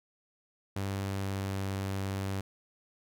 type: tone with pitch glide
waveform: sawtooth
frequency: 98 to 97.21 Hz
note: G2 to G2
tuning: 0 to -14 cents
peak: -28 dBFS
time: 0.76-2.41 s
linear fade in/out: 5 ms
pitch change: -14 cents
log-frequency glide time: 1-1.56 s
effects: none